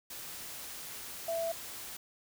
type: tone in noise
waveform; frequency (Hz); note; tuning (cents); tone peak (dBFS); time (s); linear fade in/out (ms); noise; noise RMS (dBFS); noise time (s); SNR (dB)
sine; 665; E5; +15; -31; 1.28-1.52; 5; white; -44; 0.1-1.97; +10
effects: none